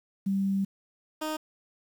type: tone pair in turn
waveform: sine / 15% pulse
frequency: 195.3 / 310 Hz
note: G3 / D#4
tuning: -6 / -6 cents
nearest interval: minor sixth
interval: 800 cents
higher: second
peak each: -24 dBFS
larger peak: neither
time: 0.26-0.65 / 1.21-1.37 s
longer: first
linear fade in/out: 10 ms
effects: 9-bit